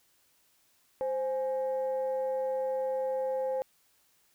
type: tone pair together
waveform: sine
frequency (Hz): 523.3 / 831.5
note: C5 / G#5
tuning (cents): 0 / +2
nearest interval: minor sixth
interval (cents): 802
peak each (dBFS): -28 / -37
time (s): 1.01-3.62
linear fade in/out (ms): 0
effects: tanh soft clip ceiling -23 dBFS + white hiss -68 dBFS RMS until 4.34 s